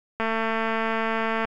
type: click train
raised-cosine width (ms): 0.5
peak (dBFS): -11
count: 281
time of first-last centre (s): 0.2-1.45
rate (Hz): 224
effects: MP3 96 kbps